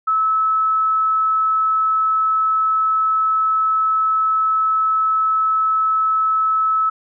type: tone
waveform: sine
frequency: 1300 Hz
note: E6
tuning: 24 cents flat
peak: -14 dBFS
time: 0.07-6.9 s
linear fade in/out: 10 ms
effects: none